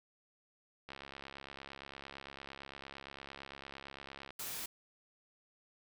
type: click train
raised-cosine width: 0.3 ms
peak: -31 dBFS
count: 236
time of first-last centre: 0.89-4.306 s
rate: 68.8 Hz
type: noise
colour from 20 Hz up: white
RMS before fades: -42 dBFS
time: 4.39-4.66 s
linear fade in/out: 5 ms
effects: none

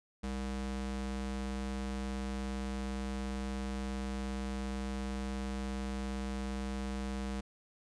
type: ring-modulated tone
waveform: square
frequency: 130.81 Hz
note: C3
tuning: in tune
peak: -33 dBFS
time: 0.23-7.41 s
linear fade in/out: 10 ms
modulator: 71.1 Hz
effects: resampled to 22050 Hz

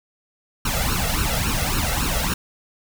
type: noise with flanger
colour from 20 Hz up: pink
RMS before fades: -22 dBFS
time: 0.65-2.34 s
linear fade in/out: 5 ms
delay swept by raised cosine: 0.72 to 1.52 ms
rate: 3.6 Hz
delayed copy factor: +0.9
effects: none

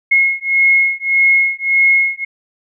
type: beating tone pair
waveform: sine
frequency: 2164 / 2165.7 Hz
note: C#7 / C#7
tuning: -42 / -41 cents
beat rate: 1.7 Hz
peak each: -13 dBFS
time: 0.11-2.25 s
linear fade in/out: 10 ms
effects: none

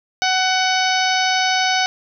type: harmonic tone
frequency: 748 Hz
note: F#5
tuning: 19 cents sharp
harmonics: 1 / 2 / 3 / 4 / 5 / 6 / 7 / 8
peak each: -19 / -22 / -24 / -25 / -26 / -27 / -27 / -28 dBFS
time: 0.22-1.86 s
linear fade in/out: 0 ms
effects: none

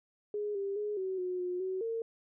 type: tone with pitch steps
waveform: sine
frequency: 415.9 / 396 / 417.5 / 377.7 / 364 / 359.5 / 375.6 / 455.3 Hz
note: G#4 / G4 / G#4 / F#4 / F#4 / F#4 / F#4 / A#4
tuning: +2 / +18 / +9 / +36 / -28 / -50 / +26 / -41 cents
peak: -32 dBFS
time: 0.34-2.02 s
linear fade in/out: 2 ms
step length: 210 ms
effects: none

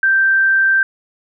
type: tone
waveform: sine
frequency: 1567 Hz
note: G6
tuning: 1 cent flat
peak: -10 dBFS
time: 0.03-0.83 s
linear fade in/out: 2 ms
effects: none

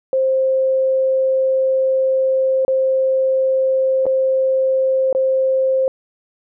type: tone with dropouts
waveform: sine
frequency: 527 Hz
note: C5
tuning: 12 cents sharp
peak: -13 dBFS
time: 0.13-5.88 s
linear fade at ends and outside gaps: 1 ms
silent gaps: 2.65-2.68 / 4.056-4.065 / 5.128-5.149 s
effects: none

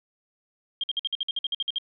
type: tone bursts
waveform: sine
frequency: 3211 Hz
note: G7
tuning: 41 cents sharp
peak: -24 dBFS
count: 13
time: 0.81-1.784 s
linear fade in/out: 2 ms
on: 26 ms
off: 53 ms
effects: none

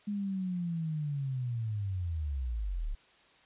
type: linear sweep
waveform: sine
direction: down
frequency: 208.3 to 32.24 Hz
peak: -31 dBFS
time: 0.07-2.95 s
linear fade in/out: 10 ms
effects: white hiss -62 dBFS RMS until 3.45 s + resampled to 8000 Hz

